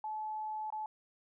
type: tone with dropouts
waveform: sine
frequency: 862 Hz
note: A5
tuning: 36 cents flat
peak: -36 dBFS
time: 0.04-0.86 s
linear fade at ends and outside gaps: 2 ms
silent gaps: 0.703-0.724 s
effects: none